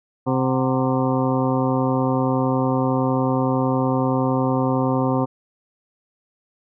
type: harmonic tone with a mistuned harmonic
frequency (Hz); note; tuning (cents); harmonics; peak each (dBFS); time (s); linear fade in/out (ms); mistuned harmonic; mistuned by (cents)
130.81; C3; 0; 1 / 2 / 3 / 4 / 6 / 7 / 8 / 9; -23 / -21 / -28 / -25 / -29 / -29 / -30 / -34; 0.26-5.26; 20; 6; -78
effects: none